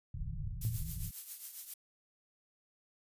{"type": "low-pass noise", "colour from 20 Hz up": "pink", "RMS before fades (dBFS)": -40, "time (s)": [0.14, 1.11], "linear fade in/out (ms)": 5, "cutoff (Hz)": 170, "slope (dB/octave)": 96}
{"type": "noise with tremolo", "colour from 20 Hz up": "violet", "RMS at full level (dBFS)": -40, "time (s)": [0.61, 1.74], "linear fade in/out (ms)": 5, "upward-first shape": "triangle", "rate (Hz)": 7.4, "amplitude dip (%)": 70}
{"type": "tone with exponential decay", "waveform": "sine", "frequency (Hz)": 113.4, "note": "A#2", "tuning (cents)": -47, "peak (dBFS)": -27, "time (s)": [0.65, 1.05], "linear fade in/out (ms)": 0, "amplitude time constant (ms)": 86}
{"effects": ["resampled to 32000 Hz"]}